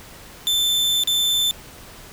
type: tone with dropouts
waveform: 40% pulse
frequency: 3537 Hz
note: A7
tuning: 8 cents sharp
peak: -16 dBFS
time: 0.47-1.51 s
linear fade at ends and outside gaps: 0 ms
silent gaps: 1.036-1.074 s
effects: pink hiss -42 dBFS RMS until 2.12 s